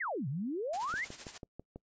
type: exponential two-way sweep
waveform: sine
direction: down then up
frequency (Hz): 2217 to 123.47 to 2217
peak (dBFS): -33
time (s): 0-1.05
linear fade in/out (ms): 10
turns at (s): 0.28
type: noise with tremolo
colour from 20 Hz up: white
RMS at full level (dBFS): -44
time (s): 0.73-1.38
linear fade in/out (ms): 5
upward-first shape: sine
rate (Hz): 13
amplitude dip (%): 65
type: click train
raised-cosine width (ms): 2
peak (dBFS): -31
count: 6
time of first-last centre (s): 0.94-1.76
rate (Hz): 6.1
effects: noise-tail reverb RT60 0.1 s tail -25 dB re dry + resampled to 16000 Hz